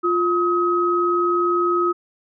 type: tone pair together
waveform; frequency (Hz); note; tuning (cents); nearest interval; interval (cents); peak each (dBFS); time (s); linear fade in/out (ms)
sine; 350.5 / 1269.8; F4 / D#6; +6 / +35; octave + minor seventh; 2229; -19; 0.03-1.93; 20
effects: none